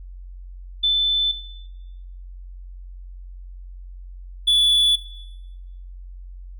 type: tone pair in turn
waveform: sine / triangle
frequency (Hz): 3520 / 3444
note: A7 / A7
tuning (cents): 0 / -38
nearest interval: unison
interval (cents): 38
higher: first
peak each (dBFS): -15 / -12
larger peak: second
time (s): 0.83-1.32 / 4.47-4.96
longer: neither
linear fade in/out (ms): 10
effects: noise-tail reverb RT60 1.0 s tail -17 dB re dry + added 45 Hz sine -35 dBFS peak until 6.59 s